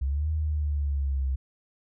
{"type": "exponential two-way sweep", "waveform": "sine", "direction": "up then down", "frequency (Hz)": [65.41, 78.6, 65.41], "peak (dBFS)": -24, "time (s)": [0.01, 1.36], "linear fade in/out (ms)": 10, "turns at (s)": 0.3, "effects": []}